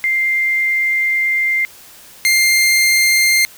sine / sawtooth tone pair in turn, 2097 / 2105 Hz, C7 / C7, +3 / +10 cents, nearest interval unison, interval 7 cents, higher second, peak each -13 / -7 dBFS, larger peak second, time 0.04-1.65 / 2.25-3.45 s, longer first, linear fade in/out 0 ms, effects white hiss -41 dBFS RMS until 3.57 s

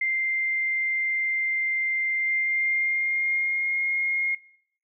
sine tone with pitch glide, 2093 to 2142 Hz, C7 to C7, 0 to +40 cents, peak -22 dBFS, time 0.01-4.35 s, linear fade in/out 5 ms, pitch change +40 cents, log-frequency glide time 2.15-3.81 s, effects noise-tail reverb RT60 0.7 s tail -20 dB re dry

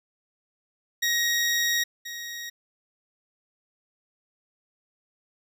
20% pulse tone pair in turn, 1886 / 1886 Hz, A#6 / A#6, +20 / +20 cents, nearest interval unison, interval 0 cents, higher neither, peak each -17 / -29 dBFS, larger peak first, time 1.02-1.84 / 2.05-2.5 s, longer first, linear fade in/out 10 ms, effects none

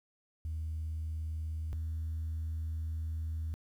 sine tone pair in turn, 79.2 / 79.94 Hz, D#2 / D#2, +31 / +47 cents, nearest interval unison, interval 16 cents, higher second, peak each -33 / -32 dBFS, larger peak second, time 0.45-1.73 / 1.73-3.54 s, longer second, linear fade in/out 0 ms, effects tanh soft clip ceiling -31 dBFS + 11-bit

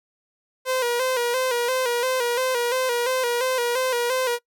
sawtooth tone with vibrato, 497 Hz, B4, 11 cents sharp, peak -17 dBFS, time 0.65-4.39 s, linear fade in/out 50 ms, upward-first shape square, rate 2.9 Hz, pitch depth 65 cents each way, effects noise-tail reverb RT60 0.1 s tail -23 dB re dry

